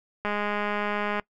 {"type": "click train", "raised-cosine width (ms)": 0.5, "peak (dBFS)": -14, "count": 197, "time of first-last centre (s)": [0.25, 1.197], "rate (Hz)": 207, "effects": ["noise-tail reverb RT60 0.1 s tail -22 dB re dry"]}